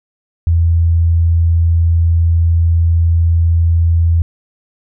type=tone; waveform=sine; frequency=83.6 Hz; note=E2; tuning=25 cents sharp; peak=-8 dBFS; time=0.47-4.22 s; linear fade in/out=0 ms; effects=none